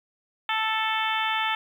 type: harmonic tone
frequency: 440 Hz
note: A4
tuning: in tune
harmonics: 2 / 3 / 4 / 5 / 6 / 7 / 8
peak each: -28 / -30 / -31 / -32 / -33 / -33 / -34 dBFS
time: 0.49-1.55 s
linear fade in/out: 2 ms
effects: 9-bit